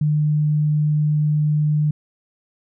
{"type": "tone", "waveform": "sine", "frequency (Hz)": 150.7, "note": "D3", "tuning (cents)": 45, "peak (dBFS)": -15, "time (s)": [0.01, 1.91], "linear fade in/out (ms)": 5, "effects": []}